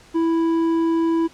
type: tone with hard clipping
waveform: sine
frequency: 329.6 Hz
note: E4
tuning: in tune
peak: -18 dBFS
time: 0.14-1.28 s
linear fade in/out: 20 ms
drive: 6 dB
effects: pink hiss -49 dBFS RMS until 1.33 s + low-pass 8000 Hz 12 dB/octave